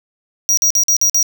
square tone bursts, 5750 Hz, F8, 50 cents sharp, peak -11 dBFS, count 6, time 0.49-1.228 s, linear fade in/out 0 ms, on 83 ms, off 48 ms, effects none

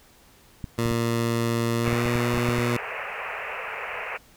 clicks, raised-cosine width 5 ms, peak -19 dBFS, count 11, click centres 0.642 / 0.859 / 0.913 / 1.879 / 1.93 / 2.058 / 2.156 / 2.341 / 2.375 / 2.488 / 2.586 s
15% pulse tone with pitch glide, 116.54 to 120.09 Hz, A#2 to B2, 0 to -48 cents, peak -16 dBFS, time 0.78-2.77 s, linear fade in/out 5 ms, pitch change +52 cents, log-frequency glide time 1.76-2.09 s
white band-pass noise, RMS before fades -33 dBFS, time 1.84-4.18 s, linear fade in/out 20 ms, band 410 to 2700 Hz, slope 96 dB/octave
effects pink hiss -55 dBFS RMS until 4.36 s

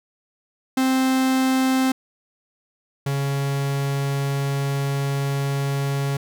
45% pulse tone pair in turn, 261.6 / 139.14 Hz, C4 / C#3, 0 / +7 cents, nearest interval major seventh, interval 1093 cents, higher first, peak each -17 / -21 dBFS, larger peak first, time 0.77-1.92 / 3.06-6.17 s, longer second, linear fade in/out 5 ms, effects none

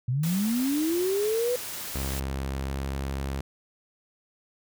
sine linear sweep, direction up, 116.9 to 502 Hz, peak -23 dBFS, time 0.08-1.56 s, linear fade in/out 5 ms
white noise, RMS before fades -36 dBFS, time 0.23-2.2 s, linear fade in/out 5 ms
sawtooth tone with pitch glide, 67.4 to 68.03 Hz, C#2 to C#2, -48 to -32 cents, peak -25 dBFS, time 1.95-3.41 s, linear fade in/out 5 ms, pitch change +16 cents, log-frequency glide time 2.62-2.78 s
effects none

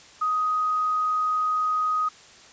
sine tone, 1252 Hz, D#6, 10 cents sharp, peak -21 dBFS, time 0.21-2.09 s, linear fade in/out 10 ms, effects white hiss -49 dBFS RMS until 2.52 s + resampled to 16000 Hz

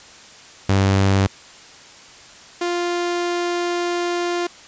sawtooth tone pair in turn, 97.4 / 349.3 Hz, G2 / F4, -11 / 0 cents, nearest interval octave + minor seventh, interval 2211 cents, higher second, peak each -10 / -16 dBFS, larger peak first, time 0.69-1.27 / 2.61-4.47 s, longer second, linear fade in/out 5 ms, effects white hiss -43 dBFS RMS until 4.67 s + resampled to 16000 Hz

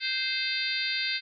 harmonic tone, 521 Hz, C5, 7 cents flat, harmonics 3 / 4 / 5 / 6 / 7 / 8 / 9, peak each -36 / -33 / -35 / -42 / -34 / -35 / -33 dBFS, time 0-1.21 s, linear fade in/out 50 ms, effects none

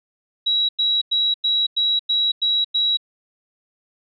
sine tone bursts, 3878 Hz, B7, 32 cents flat, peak -16 dBFS, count 8, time 0.46-2.972 s, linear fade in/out 10 ms, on 230 ms, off 96 ms, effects none

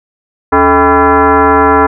sine tone with frequency modulation, 280.4 Hz, C#4, 20 cents sharp, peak -4 dBFS, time 0.52-1.87 s, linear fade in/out 10 ms, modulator 358 Hz, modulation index 3.4, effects none

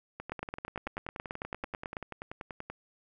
two click trains, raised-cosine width 0.5 ms, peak -24 / -20 dBFS, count 27 / 16, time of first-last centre 0.2-2.7 / 0.32-1.968 s, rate 10.4 / 9.1 Hz, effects none

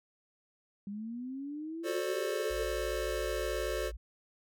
sine linear sweep, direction up, 196.8 to 452.6 Hz, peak -37 dBFS, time 0.87-2.63 s, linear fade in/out 2 ms
square chord, D dominant seventh, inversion first, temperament just, 367.1 / 440.5 / 528.6 / 587.3 Hz, F#4 / A4 / C5 / D5, -14 / +2 / +18 / 0 cents, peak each -39 dBFS, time 1.83-3.92 s, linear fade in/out 50 ms
sine tone, 55 Hz, A1, in tune, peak -39 dBFS, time 2.5-3.97 s, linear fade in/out 10 ms
effects none

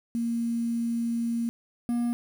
sine / triangle tone pair in turn, 233.1 / 238.4 Hz, A#3 / A#3, 0 / +39 cents, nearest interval unison, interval 39 cents, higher second, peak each -25 / -22 dBFS, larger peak second, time 0.15-1.49 / 1.89-2.13 s, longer first, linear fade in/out 0 ms, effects 8-bit

